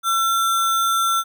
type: tone with sample-and-hold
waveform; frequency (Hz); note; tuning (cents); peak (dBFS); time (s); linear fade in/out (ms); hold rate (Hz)
sine; 1351; E6; +42; -16; 0.03-1.24; 50; 4900
effects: none